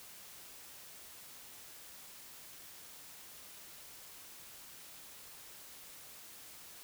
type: silence
effects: white hiss -53 dBFS RMS until 6.83 s